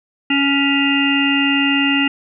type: harmonic tone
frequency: 279.4 Hz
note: C#4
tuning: 14 cents sharp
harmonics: 1 / 3 / 5 / 7 / 9 / 10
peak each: -16 / -27 / -26 / -22 / -24 / -18 dBFS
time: 0.3-2.08 s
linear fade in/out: 5 ms
effects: none